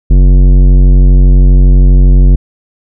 sine tone with tanh clipping, 46.25 Hz, F#1, in tune, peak -3 dBFS, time 0.1-2.36 s, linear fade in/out 10 ms, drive 14 dB, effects none

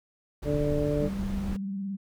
brown noise, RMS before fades -34 dBFS, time 0.42-1.57 s, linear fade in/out 10 ms
harmonic tone, 146.83 Hz, D3, in tune, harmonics 1 / 2 / 3 / 4, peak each -30 / -30 / -30 / -30 dBFS, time 0.44-1.1 s, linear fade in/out 50 ms
sine tone with vibrato, 196 Hz, G3, in tune, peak -30 dBFS, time 1.01-1.97 s, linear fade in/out 20 ms, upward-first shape sine, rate 18 Hz, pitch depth 41 cents each way
effects none

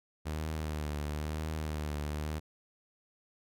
sawtooth tone with vibrato, 76.2 Hz, D#2, 36 cents flat, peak -30 dBFS, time 0.25-2.4 s, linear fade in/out 20 ms, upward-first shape triangle, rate 1 Hz, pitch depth 59 cents each way, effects none

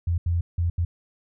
sine tone bursts at uneven times, 85.6 Hz, F2, 34 cents flat, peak -20 dBFS, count 4, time 0.07-0.18 / 0.26-0.41 / 0.58-0.7 / 0.78-0.85 s, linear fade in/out 5 ms, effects none

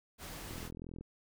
pink noise, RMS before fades -46 dBFS, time 0.18-0.71 s, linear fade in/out 50 ms
click train, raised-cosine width 3 ms, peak -33 dBFS, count 22, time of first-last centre 0.51-1.01 s, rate 42 Hz
effects none

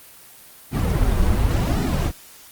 brown noise with flanger, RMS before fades -19 dBFS, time 0.71-2.12 s, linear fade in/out 50 ms, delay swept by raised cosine 1.8 to 7.6 ms, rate 0.91 Hz, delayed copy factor -0.75, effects white hiss -45 dBFS RMS until 2.51 s + Opus 32 kbps

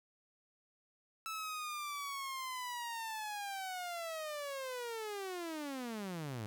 sawtooth linear sweep, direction down, 1318 to 100 Hz, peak -36 dBFS, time 1.26-6.46 s, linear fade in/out 0 ms, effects none

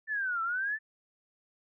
sine linear two-way sweep, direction down then up, 1784 to 1318.5 to 1784 Hz, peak -29 dBFS, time 0.07-0.79 s, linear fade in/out 50 ms, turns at 0.42 s, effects none

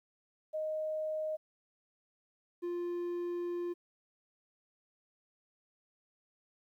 sine / triangle tone pair in turn, 622.3 / 349.3 Hz, D#5 / F4, 0 / 0 cents, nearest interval minor seventh, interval 1000 cents, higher first, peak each -33 / -32 dBFS, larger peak second, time 0.53-1.37 / 2.62-3.74 s, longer second, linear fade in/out 20 ms, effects 12-bit

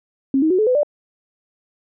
sine tone with pitch steps, 270 / 315.6 / 368.8 / 431.1 / 503.8 / 588.9 Hz, C#4 / D#4 / F#4 / A4 / B4 / D5, -45 / +25 / -6 / -35 / +34 / +5 cents, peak -13 dBFS, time 0.34-0.832 s, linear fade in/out 2 ms, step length 82 ms, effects none

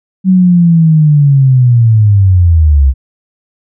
sine linear sweep, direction down, 190 to 64.1 Hz, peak -3 dBFS, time 0.24-2.94 s, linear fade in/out 50 ms, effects none

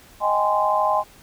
sine chord, Ab major seventh, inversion second, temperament just, 623 / 778.7 / 830.6 / 1038.3 Hz, Eb5 / G5 / Ab5 / C6, +2 / -12 / 0 / -14 cents, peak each -23 / -26 / -22 / -21 dBFS, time 0.2-1.04 s, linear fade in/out 50 ms, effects pink hiss -49 dBFS RMS until 1.22 s

